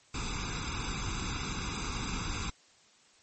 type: noise with comb filter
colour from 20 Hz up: pink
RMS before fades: -35 dBFS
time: 0.14-2.5 s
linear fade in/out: 5 ms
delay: 0.81 ms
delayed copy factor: +0.85
effects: white hiss -62 dBFS RMS until 3.22 s + MP3 32 kbps